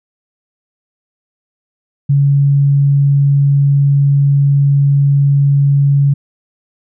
sine tone, 140.7 Hz, C#3, 26 cents sharp, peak -7 dBFS, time 2.09-6.14 s, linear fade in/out 10 ms, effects none

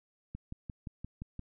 click train, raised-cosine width 5 ms, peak -28 dBFS, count 7, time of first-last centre 0.35-1.393 s, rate 5.75 Hz, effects none

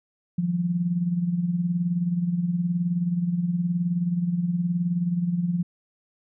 sine tone with tremolo, 174.61 Hz, F3, in tune, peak -19 dBFS, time 0.38-5.63 s, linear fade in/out 5 ms, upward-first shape sine, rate 19 Hz, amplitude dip 60%, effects none

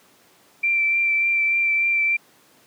sine tone with vibrato, 2349 Hz, D7, in tune, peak -17 dBFS, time 0.63-2.17 s, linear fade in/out 10 ms, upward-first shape triangle, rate 3.4 Hz, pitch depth 18 cents each way, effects pink hiss -55 dBFS RMS until 2.66 s + high-pass 200 Hz 12 dB/octave

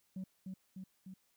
sine tone with echo, 188.1 Hz, F#3, 29 cents sharp, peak -37 dBFS, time 0.16-0.24 s, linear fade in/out 5 ms, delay 300 ms, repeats 3, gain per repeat -3 dB, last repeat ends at 1.14 s, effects tanh soft clip ceiling -38 dBFS + white hiss -75 dBFS RMS until 1.36 s

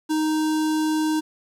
square tone with notch filter, 311.1 Hz, D#4, in tune, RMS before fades -22 dBFS, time 0.09-1.21 s, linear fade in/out 20 ms, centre 2200 Hz, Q 1.6, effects low-pass 12000 Hz 12 dB/octave + 9-bit

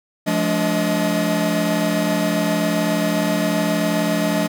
45% pulse tone cluster, 173.4 / 212.5 / 289.9 / 630 Hz, F3 / G#3 / D4 / D#5, -12 / +40 / -22 / +21 cents, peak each -23 dBFS, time 0.26-4.48 s, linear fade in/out 20 ms, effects none

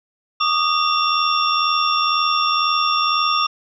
sine tone cluster, 1149 / 1231 / 2746 / 3533 / 5520 Hz, D6 / D#6 / F7 / A7 / F8, -38 / -19 / -30 / +6 / -21 cents, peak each -24 / -18 / -25 / -24 / -24 dBFS, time 0.4-3.47 s, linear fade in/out 10 ms, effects none

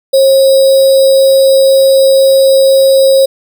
sine tone with sample-and-hold, 538 Hz, C5, 48 cents sharp, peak -3 dBFS, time 0.13-3.26 s, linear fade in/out 10 ms, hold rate 4410 Hz, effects none

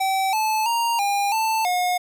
square tone with pitch steps, 769 / 869 / 933 / 806 / 885 / 721 Hz, G5 / A5 / A#5 / G5 / A5 / F#5, -33 / -22 / +1 / +48 / +10 / -45 cents, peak -20 dBFS, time 0-1.98 s, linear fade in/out 10 ms, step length 330 ms, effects none

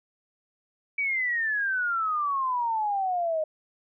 sine exponential sweep, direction down, 2300 to 615 Hz, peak -24 dBFS, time 0.98-3.44 s, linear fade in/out 5 ms, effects none

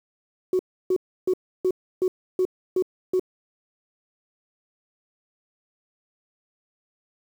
sine tone bursts, 370 Hz, F#4, in tune, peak -17 dBFS, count 8, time 0.53-3.196 s, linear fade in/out 2 ms, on 62 ms, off 310 ms, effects tanh soft clip ceiling -14 dBFS + 8-bit

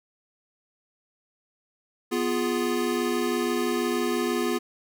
square chord, F diminished, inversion second, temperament equal, 246.9 / 349.2 / 415.3 Hz, Cb4 / F4 / Ab4, 0 / 0 / 0 cents, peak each -29 / -28 / -30 dBFS, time 2.11-4.59 s, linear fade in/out 20 ms, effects none

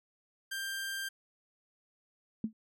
sawtooth tone, 1584 Hz, G6, 18 cents sharp, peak -32 dBFS, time 0.51-1.09 s, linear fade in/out 10 ms
sine tone with exponential decay, 220 Hz, A3, in tune, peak -26 dBFS, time 2.44-2.53 s, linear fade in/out 2 ms, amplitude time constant 19 ms
effects none

